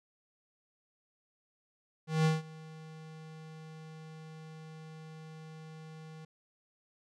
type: tone with ADSR envelope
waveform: square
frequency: 158.1 Hz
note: D#3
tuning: 28 cents sharp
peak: -24 dBFS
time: 2.07-6.25 s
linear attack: 180 ms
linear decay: 170 ms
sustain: -23 dB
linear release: 5 ms
effects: low-pass 7000 Hz 12 dB/octave